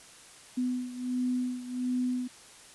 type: beating tone pair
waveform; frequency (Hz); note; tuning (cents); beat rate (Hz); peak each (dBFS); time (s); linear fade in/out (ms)
sine; 250 / 251.4; B3 / B3; +21 / +31; 1.4; -30 / -34; 0.57-2.28; 10
effects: white hiss -52 dBFS RMS until 2.74 s + resampled to 24000 Hz